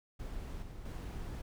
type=noise with level steps; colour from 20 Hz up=brown; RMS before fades=-42 / -47 / -41 dBFS; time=0.19-1.42 s; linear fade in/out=10 ms; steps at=0.62 / 0.85 s; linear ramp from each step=5 ms; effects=none